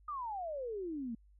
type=exponential sweep; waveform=sine; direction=down; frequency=1244.5 to 220 Hz; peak=-37 dBFS; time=0.08-1.15 s; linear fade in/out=5 ms; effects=added 50 Hz sine -60 dBFS peak until 1.39 s